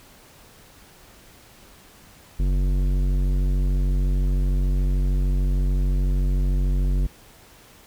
sine tone with tanh clipping, 46.76 Hz, F#1, 19 cents sharp, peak -20 dBFS, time 2.39-7.07 s, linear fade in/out 10 ms, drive 14 dB, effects pink hiss -50 dBFS RMS until 7.86 s

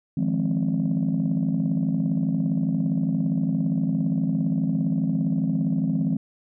sine chord, F minor seventh, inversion third, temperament just, 157.15 / 174.61 / 209.5 / 261.9 Hz, Eb3 / F3 / Ab3 / C4, +18 / 0 / +15 / +2 cents, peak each -25 dBFS, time 0.17-6.17 s, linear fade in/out 5 ms, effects tanh soft clip ceiling -15 dBFS

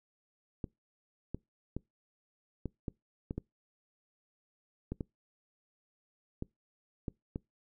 clicks, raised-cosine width 3 ms, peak -23 dBFS, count 12, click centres 0.642 / 1.346 / 1.766 / 2.657 / 2.882 / 3.309 / 3.38 / 4.92 / 5.008 / 6.424 / 7.082 / 7.359 s, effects noise-tail reverb RT60 0.2 s tail -25 dB re dry

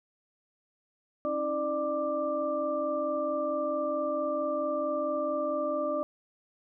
sine tone cluster, 274.5 / 319 / 596 / 1180 Hz, C#4 / D#4 / D5 / D6, -17 / +43 / +25 / +8 cents, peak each -37 / -37 / -29 / -35 dBFS, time 1.25-6.03 s, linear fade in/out 0 ms, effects none

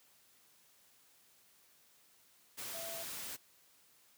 sine tone in noise, 666 Hz, E5, 18 cents sharp, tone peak -46 dBFS, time 2.73-3.04 s, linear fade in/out 20 ms, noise white, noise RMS -44 dBFS, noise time 2.57-3.37 s, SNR -5 dB, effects white hiss -67 dBFS RMS until 4.17 s + high-pass 80 Hz 12 dB/octave

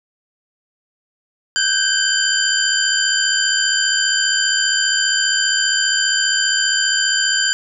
sine tone cluster, 1524 / 1599 / 3082 / 4755 / 7180 Hz, G6 / G6 / G7 / D8 / A8, -49 / +34 / -30 / +21 / +34 cents, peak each -21 dBFS, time 1.56-7.53 s, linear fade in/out 0 ms, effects none

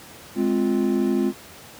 triangle chord, F minor, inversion first, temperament just, 209.5 / 261.9 / 349.2 Hz, Ab3 / C4 / F4, +15 / +2 / 0 cents, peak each -21 dBFS, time 0.35-1.33 s, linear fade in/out 50 ms, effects pink hiss -43 dBFS RMS until 1.79 s + high-pass 100 Hz 12 dB/octave

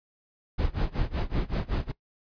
brown noise with tremolo, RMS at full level -24 dBFS, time 0.58-1.92 s, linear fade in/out 10 ms, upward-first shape sine, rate 5.3 Hz, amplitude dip 95%, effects noise-tail reverb RT60 0.1 s tail -20 dB re dry + resampled to 11025 Hz

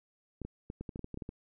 clicks, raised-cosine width 3 ms, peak -27 dBFS, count 12, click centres 0.417 / 0.45 / 0.701 / 0.81 / 0.892 / 0.959 / 0.993 / 1.044 / 1.143 / 1.174 / 1.222 / 1.291 s, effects none

